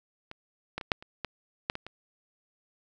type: clicks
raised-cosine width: 0.3 ms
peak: -25 / -17 / -22 / -7 / -30 / -16 / -10 / -20 / -25 dBFS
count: 9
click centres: 0.314 / 0.78 / 0.812 / 0.918 / 1.025 / 1.247 / 1.699 / 1.754 / 1.866 s
effects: none